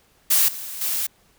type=noise with level steps; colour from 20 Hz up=blue; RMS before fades=-17 / -33 / -24 dBFS; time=0.3-1.07 s; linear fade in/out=10 ms; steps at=0.48 / 0.81 s; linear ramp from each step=5 ms; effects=pink hiss -59 dBFS RMS until 1.38 s